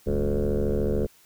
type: tone with frequency modulation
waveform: sine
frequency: 207.7 Hz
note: G#3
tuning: in tune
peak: -20 dBFS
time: 0.06-1.07 s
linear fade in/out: 20 ms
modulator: 74 Hz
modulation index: 4.2
effects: tanh soft clip ceiling -18 dBFS + white hiss -57 dBFS RMS until 1.25 s